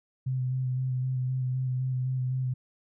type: tone with vibrato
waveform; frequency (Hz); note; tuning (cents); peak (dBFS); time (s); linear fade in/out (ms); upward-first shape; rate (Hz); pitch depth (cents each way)
sine; 128.6; C3; -30; -26; 0.26-2.54; 10; square; 3.9; 17
effects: none